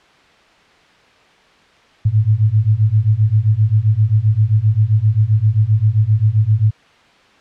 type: beating tone pair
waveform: sine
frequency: 103.83 / 111.43 Hz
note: G#2 / A2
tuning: 0 / +22 cents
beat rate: 7.6 Hz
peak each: -14 / -13 dBFS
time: 2.05-6.71 s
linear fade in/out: 10 ms
effects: white hiss -49 dBFS RMS until 7.4 s + low-pass 3000 Hz 12 dB/octave